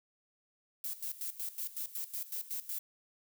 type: noise with tremolo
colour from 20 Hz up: violet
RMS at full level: -38 dBFS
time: 0.84-2.79 s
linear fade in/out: 2 ms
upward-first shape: square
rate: 5.4 Hz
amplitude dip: 80%
effects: none